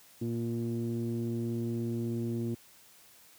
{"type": "tone with low-pass filter", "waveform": "sawtooth", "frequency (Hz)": 116.54, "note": "A#2", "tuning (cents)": 0, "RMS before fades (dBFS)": -33, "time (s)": [0.21, 2.55], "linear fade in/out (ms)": 10, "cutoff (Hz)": 300, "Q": 8.1, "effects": ["white hiss -58 dBFS RMS until 3.38 s", "high-pass 60 Hz 12 dB/octave"]}